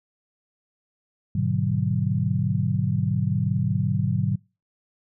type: chord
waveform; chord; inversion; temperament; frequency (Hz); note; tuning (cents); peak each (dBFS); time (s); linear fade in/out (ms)
sine; G# half-diminished seventh; none; just; 103.83 / 124.59 / 149.51 / 186.89; G#2 / B2 / D3 / F#3; 0 / +16 / +31 / +18; -26; 1.35-4.36; 5
effects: noise-tail reverb RT60 0.3 s tail -25 dB re dry